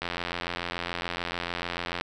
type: click train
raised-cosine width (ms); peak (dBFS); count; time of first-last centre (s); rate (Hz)
0.3; -14; 174; 0.02-2.011; 86.9
effects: none